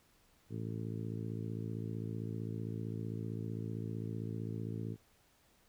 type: harmonic tone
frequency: 55.5 Hz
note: A1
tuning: 16 cents sharp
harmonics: 2 / 3 / 4 / 5 / 6 / 7 / 8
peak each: -40 / -44 / -46 / -48 / -50 / -51 / -52 dBFS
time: 0.49-4.97 s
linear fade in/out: 50 ms
effects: pink hiss -69 dBFS RMS until 5.68 s